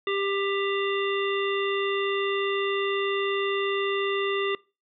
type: harmonic tone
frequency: 395.9 Hz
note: G4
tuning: 17 cents sharp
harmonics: 1 / 3 / 5 / 7 / 9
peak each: -26 / -31 / -33 / -34 / -36 dBFS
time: 0.07-4.55 s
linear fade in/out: 2 ms
effects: noise-tail reverb RT60 0.3 s tail -23 dB re dry